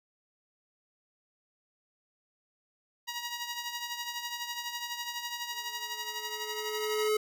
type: tone with tremolo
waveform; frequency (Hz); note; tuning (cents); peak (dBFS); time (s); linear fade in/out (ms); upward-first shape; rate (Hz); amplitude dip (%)
10% pulse; 954; A#5; +40; -24; 3.07-7.09; 20; triangle; 12; 65
type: tone with exponential growth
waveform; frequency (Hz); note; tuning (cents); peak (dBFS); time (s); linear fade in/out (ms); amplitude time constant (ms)
square; 427.6; A4; -49; -25; 5.51-7.17; 5; 360
effects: none